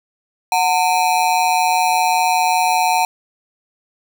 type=ring-modulated tone; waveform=square; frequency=818 Hz; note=G#5; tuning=26 cents flat; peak=-11 dBFS; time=0.52-3.05 s; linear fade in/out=0 ms; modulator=82.6 Hz; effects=none